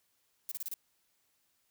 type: noise bursts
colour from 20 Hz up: violet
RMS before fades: -38 dBFS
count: 5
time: 0.49-0.739 s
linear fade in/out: 0 ms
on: 25 ms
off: 31 ms
effects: white hiss -75 dBFS RMS until 1.7 s